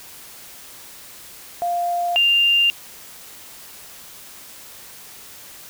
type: tone pair in turn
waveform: sine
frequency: 698.5 / 2794 Hz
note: F5 / F7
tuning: 0 / 0 cents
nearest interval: 2 octaves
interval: 2400 cents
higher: second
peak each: -19 / -13 dBFS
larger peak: second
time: 1.62-2.16 / 2.16-2.7 s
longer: neither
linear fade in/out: 0 ms
effects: white hiss -41 dBFS RMS until 5.69 s